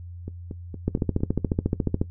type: two click trains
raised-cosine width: 3 ms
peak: -9 / -21 dBFS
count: 17 / 5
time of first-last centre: 0.88-2.015 / 0.28-1.206 s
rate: 14.1 / 4.32 Hz
effects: noise-tail reverb RT60 0.1 s tail -17 dB re dry + added 87 Hz sine -36 dBFS peak until 2.1 s